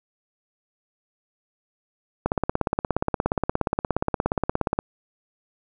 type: click train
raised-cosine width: 1 ms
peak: -7 dBFS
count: 44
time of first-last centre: 2.26-4.789 s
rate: 17 Hz
effects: none